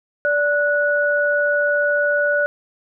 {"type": "tone pair together", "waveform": "sine", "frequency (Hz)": [583, 1469.1], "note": ["D5", "F#6"], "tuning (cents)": [-13, -13], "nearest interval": "octave + major third", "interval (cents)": 1600, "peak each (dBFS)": -18, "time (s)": [0.25, 2.46], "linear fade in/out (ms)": 0, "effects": []}